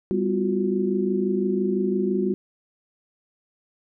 sine tone cluster, 198.1 / 250.5 / 341 / 366.9 Hz, G3 / B3 / F4 / F#4, +18 / +25 / -41 / -15 cents, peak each -24 / -30 / -29 / -24 dBFS, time 0.11-2.34 s, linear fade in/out 0 ms, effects none

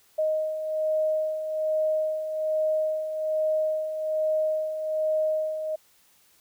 sine beating tone pair, 622.3 / 623.5 Hz, D#5 / D#5, 0 / +3 cents, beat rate 1.2 Hz, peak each -32 / -24 dBFS, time 0.18-5.76 s, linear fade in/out 10 ms, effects white hiss -61 dBFS RMS until 6.4 s

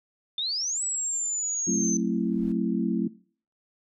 sine exponential two-way sweep, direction up then down, 3520 to 7902 to 6130 Hz, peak -26 dBFS, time 0.38-1.97 s, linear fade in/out 2 ms, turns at 0.82 s
sine chord, F# half-diminished seventh, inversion none, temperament just, 185 / 222 / 266.4 / 333 Hz, F#3 / A3 / C4 / E4, 0 / +16 / +31 / +18 cents, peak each -28 / -28 / -31 / -30 dBFS, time 1.67-3.08 s, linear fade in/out 10 ms
brown noise with exponential growth, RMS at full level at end -42 dBFS, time 1.96-2.52 s, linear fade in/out 2 ms, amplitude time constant 120 ms
effects noise-tail reverb RT60 0.5 s tail -22 dB re dry

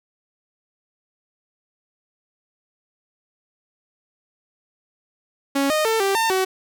sawtooth tone with pitch steps, 277 / 617 / 447 / 392.3 / 903 / 377 Hz, C#4 / D#5 / A4 / G4 / A5 / F#4, -1 / -15 / +27 / +1 / +45 / +32 cents, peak -14 dBFS, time 5.55-6.45 s, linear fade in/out 10 ms, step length 150 ms, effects none

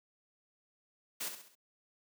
white noise with echo, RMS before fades -38 dBFS, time 1.2-1.29 s, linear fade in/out 10 ms, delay 66 ms, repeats 4, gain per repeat -7 dB, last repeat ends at 1.554 s, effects high-pass 200 Hz 12 dB/octave

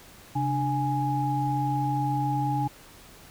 sine tone cluster, 134.8 / 294.8 / 831 Hz, C#3 / D4 / G#5, -48 / +7 / +1 cents, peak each -27 / -31 / -27 dBFS, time 0.35-2.68 s, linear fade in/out 10 ms, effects pink hiss -50 dBFS RMS until 3.3 s

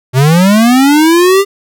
square linear sweep, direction up, 122.9 to 403.3 Hz, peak -5 dBFS, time 0.13-1.45 s, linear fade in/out 50 ms, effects none

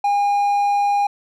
triangle tone, 812 Hz, G#5, 39 cents flat, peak -13 dBFS, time 0.04-1.07 s, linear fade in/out 5 ms, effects none

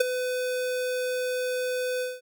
square tone with ADSR envelope, 503 Hz, B4, 32 cents sharp, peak -16 dBFS, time 0-2.21 s, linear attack 8 ms, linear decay 14 ms, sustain -11 dB, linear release 200 ms, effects none

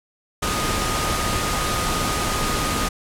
sine tone in noise, 1238 Hz, D#6, 9 cents flat, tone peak -27 dBFS, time 0.42-2.89 s, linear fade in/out 10 ms, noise pink, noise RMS -23 dBFS, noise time 0.42-2.89 s, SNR -7 dB, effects low-pass 11000 Hz 12 dB/octave

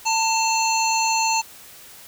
harmonic tone with a mistuned harmonic, 893 Hz, A5, 25 cents sharp, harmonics 1 / 3 / 5 / 7 / 8, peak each -20 / -25 / -27 / -28 / -29 dBFS, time 0.05-1.42 s, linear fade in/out 20 ms, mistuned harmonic 5, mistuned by -74 cents, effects white hiss -44 dBFS RMS until 2.07 s

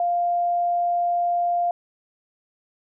sine tone, 698.5 Hz, F5, in tune, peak -19 dBFS, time 0-1.71 s, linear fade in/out 2 ms, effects none

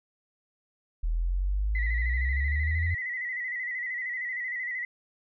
sine exponential sweep, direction up, 39.51 to 87.31 Hz, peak -24 dBFS, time 1.03-2.95 s, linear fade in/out 10 ms
sine tone with vibrato, 1978 Hz, B6, 2 cents sharp, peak -30 dBFS, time 1.75-4.85 s, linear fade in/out 2 ms, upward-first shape square, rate 13 Hz, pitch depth 47 cents each way
effects tanh soft clip ceiling -16 dBFS

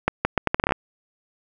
accelerating click train, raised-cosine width 0.5 ms, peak -3 dBFS, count 11, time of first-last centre 0.08-0.722 s, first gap 170 ms, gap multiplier 0.75, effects none

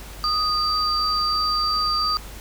sine tone pair together, 1237 / 4667 Hz, D#6 / D8, -10 / -12 cents, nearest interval octave + major seventh, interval 2298 cents, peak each -22 dBFS, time 0.24-2.17 s, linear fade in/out 0 ms, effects added 50 Hz sine -37 dBFS peak until 2.4 s + pink hiss -41 dBFS RMS until 2.4 s

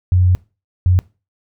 sine tone bursts at uneven times, 90.8 Hz, F#2, 32 cents flat, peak -9 dBFS, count 2, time 0.12-0.35 / 0.86-0.99 s, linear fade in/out 0 ms, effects noise-tail reverb RT60 0.3 s tail -22 dB re dry

